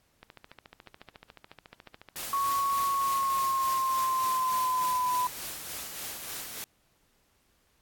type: click train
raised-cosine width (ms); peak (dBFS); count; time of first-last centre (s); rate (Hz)
0.3; -30; 46; 0.23-3.444; 14
type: noise with tremolo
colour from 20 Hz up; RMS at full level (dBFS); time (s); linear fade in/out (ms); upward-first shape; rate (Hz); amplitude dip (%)
white; -37; 2.16-6.64; 0; sine; 3.4; 40
type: tone with pitch glide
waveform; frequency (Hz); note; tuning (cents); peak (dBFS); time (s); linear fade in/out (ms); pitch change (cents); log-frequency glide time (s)
sine; 1108.7 to 999.2; C#6 to B5; 0 to +20; -25; 2.33-5.27; 2; -180; 2.86-5.09
effects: pink hiss -69 dBFS RMS until 7.81 s + AAC 64 kbps